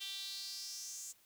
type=tone with high-pass filter sweep; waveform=sawtooth; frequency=392 Hz; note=G4; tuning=in tune; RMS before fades=-45 dBFS; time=0-1.13 s; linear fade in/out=20 ms; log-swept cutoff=3300 to 7200 Hz; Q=4.8; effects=white hiss -68 dBFS RMS until 1.25 s